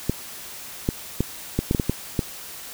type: clicks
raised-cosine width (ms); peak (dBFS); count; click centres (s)
3; -7; 9; 0.096 / 0.889 / 1.206 / 1.59 / 1.711 / 1.748 / 1.798 / 1.896 / 2.192
effects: white hiss -38 dBFS RMS until 2.73 s